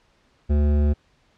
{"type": "tone with hard clipping", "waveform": "sine", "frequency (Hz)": 73.42, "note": "D2", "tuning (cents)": 0, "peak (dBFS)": -18, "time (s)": [0.49, 0.94], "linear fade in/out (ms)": 20, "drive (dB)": 13, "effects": ["pink hiss -62 dBFS RMS until 1.37 s", "low-pass 5000 Hz 12 dB/octave"]}